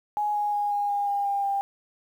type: tone with pitch steps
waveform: sine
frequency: 835 / 829.2 / 823.5 / 817.8 / 812.2 / 806.6 / 801 / 795.5 Hz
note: G#5 / G#5 / G#5 / G#5 / G#5 / G5 / G5 / G5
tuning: +9 / -3 / -15 / -27 / -39 / +49 / +37 / +25 cents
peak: -23 dBFS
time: 0.17-1.61 s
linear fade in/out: 0 ms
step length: 180 ms
effects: 9-bit